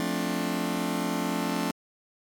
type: chord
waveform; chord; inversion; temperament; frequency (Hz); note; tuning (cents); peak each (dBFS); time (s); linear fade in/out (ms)
sawtooth; D minor seventh; first; just; 176.2 / 220.2 / 264.3 / 293.7; F3 / A3 / C4 / D4; +16 / +2 / +18 / 0; -28; 0-1.71; 0
effects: MP3 96 kbps